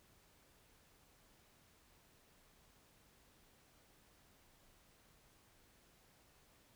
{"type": "silence", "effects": ["pink hiss -69 dBFS RMS until 6.75 s"]}